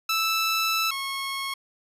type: tone pair in turn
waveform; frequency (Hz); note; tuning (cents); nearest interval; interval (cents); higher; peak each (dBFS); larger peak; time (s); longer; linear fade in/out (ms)
15% pulse; 1318.5 / 1091.4; E6 / C#6; 0 / -27; minor third; 327; first; -16 / -22; first; 0.09-0.91 / 0.91-1.54; first; 5
effects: resampled to 32000 Hz